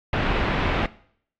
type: low-pass noise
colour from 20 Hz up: pink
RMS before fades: -23 dBFS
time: 0.13-0.86 s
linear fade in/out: 2 ms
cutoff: 3000 Hz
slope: 24 dB/octave
effects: noise-tail reverb RT60 0.6 s tail -19 dB re dry + AAC 64 kbps